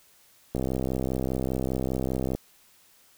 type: click train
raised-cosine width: 2 ms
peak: -15 dBFS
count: 118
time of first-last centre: 0.55-2.35 s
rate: 65 Hz
effects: white hiss -59 dBFS RMS until 3.17 s